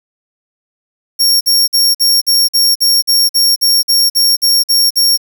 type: tone bursts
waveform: sawtooth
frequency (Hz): 5530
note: F8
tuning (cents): -18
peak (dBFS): -5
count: 15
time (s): 1.19-5.176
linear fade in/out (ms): 20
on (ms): 220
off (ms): 49
effects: 7-bit